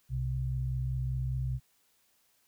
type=tone pair together; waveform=sine; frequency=63.06 / 128.1 Hz; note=B1 / C3; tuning=+37 / -36 cents; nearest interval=octave; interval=1227 cents; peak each=-34 / -31 dBFS; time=0.09-1.6 s; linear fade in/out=50 ms; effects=white hiss -70 dBFS RMS until 2.47 s